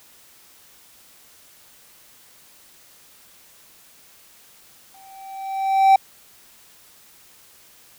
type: tone with exponential growth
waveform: triangle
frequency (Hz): 775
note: G5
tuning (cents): -20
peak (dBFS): -6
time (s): 4.94-5.96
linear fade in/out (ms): 5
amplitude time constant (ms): 220
effects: white hiss -51 dBFS RMS until 7.98 s